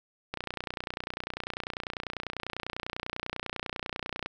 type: click train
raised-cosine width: 0.3 ms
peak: -17 dBFS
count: 119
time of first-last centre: 0.34-4.26 s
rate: 30.1 Hz
effects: none

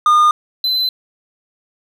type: tone pair in turn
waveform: triangle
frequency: 1217 / 4044 Hz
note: D#6 / B7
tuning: -39 / +40 cents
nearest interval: octave + major sixth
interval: 2079 cents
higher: second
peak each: -6 / -13 dBFS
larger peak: first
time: 0.06-0.31 / 0.64-0.89 s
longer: neither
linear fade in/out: 2 ms
effects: none

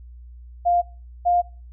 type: tone pair in turn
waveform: sine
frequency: 700 / 704.5 Hz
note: F5 / F5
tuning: +4 / +15 cents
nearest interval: unison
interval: 11 cents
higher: second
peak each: -15 dBFS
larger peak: neither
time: 0.65-0.82 / 1.25-1.42 s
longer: neither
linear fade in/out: 20 ms
effects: noise-tail reverb RT60 0.4 s tail -23 dB re dry + added 60 Hz sine -39 dBFS peak until 1.72 s

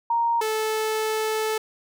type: tone pair in turn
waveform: sine / sawtooth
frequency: 932.3 / 436.2 Hz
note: A#5 / A4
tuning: 0 / -15 cents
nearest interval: octave + minor second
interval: 1315 cents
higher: first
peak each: -19 / -19 dBFS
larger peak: neither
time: 0.1-0.41 / 0.41-1.58 s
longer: second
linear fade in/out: 5 ms
effects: none

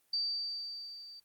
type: tone with level ramp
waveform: sine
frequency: 4638 Hz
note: D8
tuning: 22 cents flat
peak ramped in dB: -29 to -48 dBFS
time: 0.13-1.2 s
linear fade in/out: 5 ms
effects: white hiss -72 dBFS RMS until 1.24 s + Opus 24 kbps

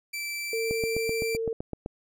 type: tone with pitch glide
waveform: sawtooth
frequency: 2331 to 2347 Hz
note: D7 to D7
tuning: -14 to -2 cents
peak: -28 dBFS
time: 0.13-1.37 s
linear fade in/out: 10 ms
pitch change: +12 cents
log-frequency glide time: 0.35-0.85 s
type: tone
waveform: sine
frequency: 452.3 Hz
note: A4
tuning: 48 cents sharp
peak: -27 dBFS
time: 0.53-1.53 s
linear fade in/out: 2 ms
type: click train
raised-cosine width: 2 ms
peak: -19 dBFS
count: 10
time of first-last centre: 0.71-1.861 s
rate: 7.82 Hz
effects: none

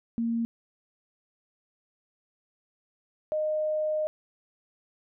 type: tone pair in turn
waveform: sine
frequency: 231.2 / 615.8 Hz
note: A#3 / D#5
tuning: -14 / -18 cents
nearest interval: octave + perfect fourth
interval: 1696 cents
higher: second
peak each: -25 dBFS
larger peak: neither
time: 0.18-0.45 / 3.32-4.07 s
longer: second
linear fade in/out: 0 ms
effects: none

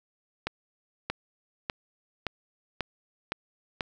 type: accelerating click train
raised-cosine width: 0.3 ms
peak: -13 dBFS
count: 7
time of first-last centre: 0.47-3.808 s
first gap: 630 ms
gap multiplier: 0.95
effects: none

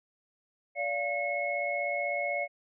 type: tone cluster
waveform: sine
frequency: 578 / 694 / 2180 Hz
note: D5 / F5 / C#7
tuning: -28 / -11 / -29 cents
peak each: -33 / -34 / -32 dBFS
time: 0.75-2.48 s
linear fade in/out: 50 ms
effects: none

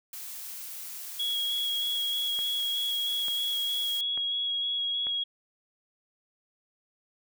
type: noise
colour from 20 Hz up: blue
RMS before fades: -40 dBFS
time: 0.13-4.01 s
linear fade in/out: 2 ms
type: tone with vibrato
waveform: sine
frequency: 3322 Hz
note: G#7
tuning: in tune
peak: -27 dBFS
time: 1.19-5.24 s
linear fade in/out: 10 ms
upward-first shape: square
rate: 3.2 Hz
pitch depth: 9 cents each way
type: click train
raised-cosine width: 0.5 ms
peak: -28 dBFS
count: 4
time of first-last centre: 2.39-5.069 s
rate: 1.12 Hz
effects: none

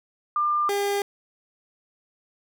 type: tone pair in turn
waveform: sine / 30% pulse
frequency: 1197 / 403.2 Hz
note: D6 / G4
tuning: +33 / +49 cents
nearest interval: octave + perfect fifth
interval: 1884 cents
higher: first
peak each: -20 dBFS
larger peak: neither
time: 0.36-0.69 / 0.69-1.02 s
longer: neither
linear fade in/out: 2 ms
effects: none

